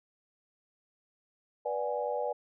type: chord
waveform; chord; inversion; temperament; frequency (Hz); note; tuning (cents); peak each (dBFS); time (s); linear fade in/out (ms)
sine; G# half-diminished seventh; first; equal with one note detuned; 489.9 / 587.3 / 740 / 830.6; B4 / D5 / F#5 / G#5; -14 / 0 / 0 / 0; -34 / -34 / -40 / -36; 1.65-2.33; 10
effects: none